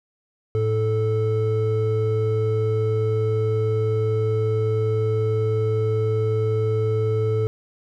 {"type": "tone pair together", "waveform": "triangle", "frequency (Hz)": [109.4, 437.3], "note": ["A2", "A4"], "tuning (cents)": [-9, -11], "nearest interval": "2 octaves", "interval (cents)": 2398, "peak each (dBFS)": [-19, -20], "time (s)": [0.55, 7.47], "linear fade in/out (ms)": 0, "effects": []}